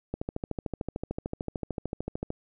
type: click train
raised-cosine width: 2 ms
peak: -18 dBFS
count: 30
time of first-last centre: 0.14-2.304 s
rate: 13.4 Hz
effects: none